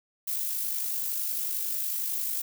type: noise with amplitude modulation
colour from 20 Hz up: violet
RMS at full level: -29 dBFS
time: 0.27-2.42 s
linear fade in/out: 10 ms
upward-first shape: sine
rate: 51 Hz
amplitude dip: 35%
effects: none